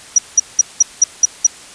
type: tone bursts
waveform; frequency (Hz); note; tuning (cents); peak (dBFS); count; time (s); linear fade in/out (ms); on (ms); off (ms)
sine; 5820; F#8; -29; -4; 7; 0.16-1.468; 5; 24; 190
effects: white hiss -37 dBFS RMS until 1.74 s + resampled to 22050 Hz